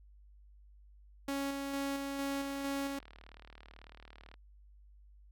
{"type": "tone with tremolo", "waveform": "sawtooth", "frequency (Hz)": 277.2, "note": "C#4", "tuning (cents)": 0, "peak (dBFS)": -30, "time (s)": [1.28, 2.99], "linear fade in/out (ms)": 5, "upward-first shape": "square", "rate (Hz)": 2.2, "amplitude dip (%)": 30}
{"type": "click train", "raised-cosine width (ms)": 0.3, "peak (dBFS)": -37, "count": 78, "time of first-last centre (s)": [2.32, 4.341], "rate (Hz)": 38.1}
{"effects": ["added 50 Hz sine -56 dBFS peak until 5.31 s"]}